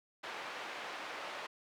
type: band-pass noise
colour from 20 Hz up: pink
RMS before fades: -44 dBFS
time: 0.23-1.47 s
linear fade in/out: 10 ms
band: 630 to 2900 Hz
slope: 12 dB/octave
effects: none